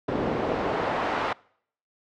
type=noise with band-pass filter sweep; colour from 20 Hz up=pink; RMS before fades=-27 dBFS; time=0.08-1.33 s; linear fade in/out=5 ms; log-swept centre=360 to 1000 Hz; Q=0.99; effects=noise-tail reverb RT60 0.6 s tail -24 dB re dry + low-pass 4000 Hz 12 dB/octave